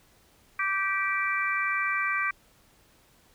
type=harmonic tone; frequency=389.6 Hz; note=G4; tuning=11 cents flat; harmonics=3 / 4 / 5 / 6; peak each=-30 / -31 / -31 / -30 dBFS; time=0.59-2.31 s; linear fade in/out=5 ms; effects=pink hiss -61 dBFS RMS until 3.34 s